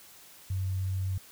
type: tone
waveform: sine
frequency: 94.4 Hz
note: F#2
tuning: 35 cents sharp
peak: -28 dBFS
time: 0.5-1.18 s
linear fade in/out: 5 ms
effects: white hiss -53 dBFS RMS until 1.31 s